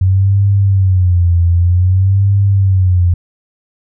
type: tone with vibrato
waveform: sine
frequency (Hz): 92.5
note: F#2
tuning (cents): 0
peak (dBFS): -7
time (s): 0.01-3.14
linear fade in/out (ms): 5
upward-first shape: sine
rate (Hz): 0.53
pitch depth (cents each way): 130
effects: none